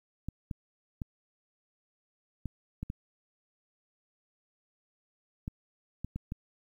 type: clicks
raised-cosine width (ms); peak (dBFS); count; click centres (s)
5; -23; 10; 0.286 / 0.512 / 1.018 / 2.457 / 2.83 / 2.901 / 5.479 / 6.046 / 6.16 / 6.321
effects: 10-bit